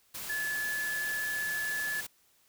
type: tone in noise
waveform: sine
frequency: 1721 Hz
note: A6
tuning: 39 cents flat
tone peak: -31 dBFS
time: 0.29-2.01 s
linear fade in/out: 10 ms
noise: white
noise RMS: -40 dBFS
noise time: 0.14-2.07 s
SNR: +6 dB
effects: white hiss -67 dBFS RMS until 2.48 s